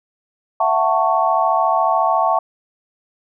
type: chord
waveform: sine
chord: F# minor seventh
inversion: third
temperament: just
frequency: 666 / 740 / 888 / 1110 Hz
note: E5 / F#5 / A5 / C#6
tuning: +18 / 0 / +16 / +2 cents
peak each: -19 dBFS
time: 0.6-2.39 s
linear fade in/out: 5 ms
effects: none